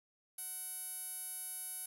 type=tone with band-pass filter; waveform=sawtooth; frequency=750 Hz; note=F#5; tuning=23 cents sharp; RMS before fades=-44 dBFS; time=0.38-1.86 s; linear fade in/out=5 ms; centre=11000 Hz; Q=9.4; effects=10-bit